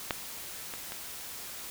clicks, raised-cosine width 0.3 ms, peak -12 / -23 / -23 dBFS, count 3, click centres 0.108 / 0.738 / 0.921 s, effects white hiss -42 dBFS RMS until 1.7 s

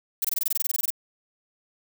violet noise bursts, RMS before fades -24 dBFS, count 15, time 0.22-0.904 s, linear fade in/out 5 ms, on 26 ms, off 21 ms, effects none

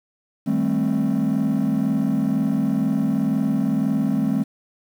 triangle chord, A half-diminished seventh, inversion second, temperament just, 158.4 / 198 / 220 / 264 Hz, Eb3 / G3 / A3 / C4, +31 / +18 / 0 / +16 cents, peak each -24 / -21 / -20 / -20 dBFS, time 0.46-4.44 s, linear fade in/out 20 ms, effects tanh soft clip ceiling -11 dBFS + 8-bit

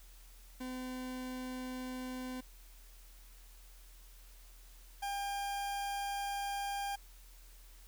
40% pulse tone pair in turn, 255.1 / 801.5 Hz, C4 / G5, -44 / +38 cents, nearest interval octave + minor sixth, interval 1982 cents, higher second, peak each -39 / -35 dBFS, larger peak second, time 0.6-2.41 / 5.02-6.96 s, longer second, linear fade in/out 10 ms, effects added 41 Hz sine -54 dBFS peak until 7.87 s + white hiss -62 dBFS RMS until 7.87 s

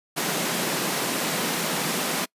pink high-pass noise, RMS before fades -26 dBFS, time 0.16-2.26 s, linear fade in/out 20 ms, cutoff 150 Hz, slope 48 dB/octave, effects noise-tail reverb RT60 0.1 s tail -26 dB re dry + resampled to 32000 Hz

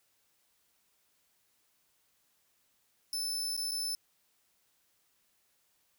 sawtooth tone with dropouts, 5270 Hz, E8, 1 cent flat, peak -30 dBFS, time 3.13-3.95 s, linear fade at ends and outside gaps 1 ms, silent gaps 3.566-3.576 / 3.711-3.717 s, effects white hiss -73 dBFS RMS until 5.98 s

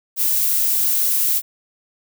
violet noise, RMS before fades -18 dBFS, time 0.16-1.42 s, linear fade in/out 50 ms, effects none

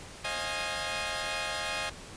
10% pulse chord, F minor seventh, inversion second, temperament equal with one note detuned, 534.6 / 622.3 / 698.5 / 830.6 Hz, C5 / Eb5 / F5 / Ab5, +37 / 0 / 0 / 0 cents, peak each -31 / -28 / -31 / -28 dBFS, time 0.24-1.9 s, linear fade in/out 10 ms, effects pink hiss -46 dBFS RMS until 2.16 s + resampled to 22050 Hz

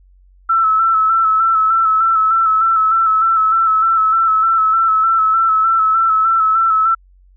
sine tone with vibrato, 1318.5 Hz, E6, in tune, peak -10 dBFS, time 0.49-6.95 s, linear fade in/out 10 ms, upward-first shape square, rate 3.3 Hz, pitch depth 28 cents each way, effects added 46 Hz sine -45 dBFS peak until 7.36 s

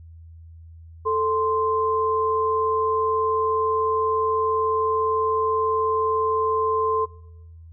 sine tone pair together, 440.4 / 1043 Hz, A4 / C6, +2 / -6 cents, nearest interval octave + minor third, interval 1492 cents, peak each -22 dBFS, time 1.05-7.06 s, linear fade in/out 20 ms, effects noise-tail reverb RT60 0.9 s tail -21 dB re dry + added 82 Hz sine -41 dBFS peak until 7.72 s

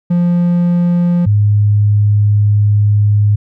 triangle / sine tone pair in turn, 174.61 / 103.82 Hz, F3 / G#2, 0 / 0 cents, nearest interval major sixth, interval 900 cents, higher first, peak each -7 dBFS, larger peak neither, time 0.1-1.26 / 1.26-3.36 s, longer second, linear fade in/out 10 ms, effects none

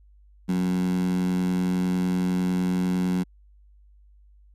15% pulse tone with high-pass filter, 90.9 Hz, F#2, 30 cents flat, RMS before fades -24 dBFS, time 0.48-3.24 s, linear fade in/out 20 ms, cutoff 200 Hz, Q 9.8, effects added 50 Hz sine -51 dBFS peak until 4.54 s + resampled to 32000 Hz

